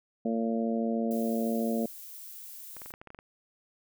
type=harmonic tone; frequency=114 Hz; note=A#2; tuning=38 cents flat; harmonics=2 / 3 / 4 / 5 / 6; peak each=-28 / -38 / -35 / -36 / -38 dBFS; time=0.25-1.86 s; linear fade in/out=5 ms
type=noise; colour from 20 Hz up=violet; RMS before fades=-45 dBFS; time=1.11-2.92 s; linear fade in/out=0 ms
type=clicks; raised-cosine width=0.5 ms; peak=-31 dBFS; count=10; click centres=2.767 / 2.818 / 2.86 / 2.906 / 2.939 / 3.015 / 3.073 / 3.104 / 3.147 / 3.189 s
effects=none

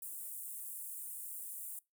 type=high-pass noise; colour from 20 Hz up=pink; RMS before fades=-45 dBFS; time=0.02-1.79 s; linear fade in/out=2 ms; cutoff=8500 Hz; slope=48 dB/octave; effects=noise-tail reverb RT60 0.2 s tail -22 dB re dry

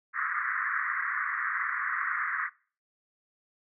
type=band-pass noise; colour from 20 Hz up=white; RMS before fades=-31 dBFS; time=0.13-2.5 s; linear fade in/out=50 ms; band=1100 to 2000 Hz; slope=96 dB/octave; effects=noise-tail reverb RT60 0.4 s tail -22 dB re dry

